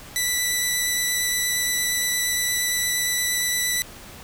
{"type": "tone with vibrato", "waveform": "10% pulse", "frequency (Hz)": 1975.5, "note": "B6", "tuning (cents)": 0, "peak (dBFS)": -12, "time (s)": [0.16, 3.82], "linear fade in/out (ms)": 0, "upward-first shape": "triangle", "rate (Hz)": 8.6, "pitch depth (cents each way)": 11, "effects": ["pink hiss -42 dBFS RMS until 4.23 s"]}